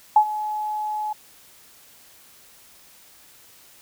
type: tone with ADSR envelope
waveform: sine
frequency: 850 Hz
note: G#5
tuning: 40 cents sharp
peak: -8 dBFS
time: 0.16-1.13 s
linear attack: 4 ms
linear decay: 77 ms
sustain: -16 dB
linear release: 6 ms
effects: white hiss -51 dBFS RMS until 3.81 s